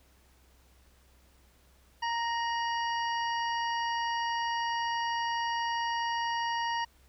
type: harmonic tone with a mistuned harmonic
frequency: 932.3 Hz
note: A#5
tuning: in tune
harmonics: 1 / 2 / 3 / 5 / 6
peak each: -30 / -36 / -40 / -44 / -46 dBFS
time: 2.02-6.85 s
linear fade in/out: 10 ms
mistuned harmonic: 3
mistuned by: +53 cents
effects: added 64 Hz sine -61 dBFS peak until 7.08 s + pink hiss -65 dBFS RMS until 7.08 s